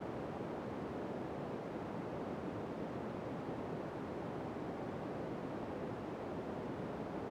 white band-pass noise, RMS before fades -43 dBFS, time 0-7.3 s, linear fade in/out 20 ms, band 120 to 510 Hz, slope 12 dB/octave, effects none

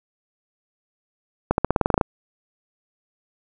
accelerating click train, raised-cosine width 1 ms, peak -3 dBFS, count 11, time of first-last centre 1.51-2.012 s, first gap 71 ms, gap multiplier 0.92, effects none

